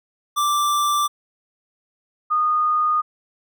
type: tone pair in turn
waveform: square / sine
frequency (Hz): 1174.7 / 1229.9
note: D6 / D#6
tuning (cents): 0 / -20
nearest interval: minor second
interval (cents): 80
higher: second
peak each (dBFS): -18 / -16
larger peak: second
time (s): 0.36-1.08 / 2.3-3.02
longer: neither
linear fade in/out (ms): 20
effects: none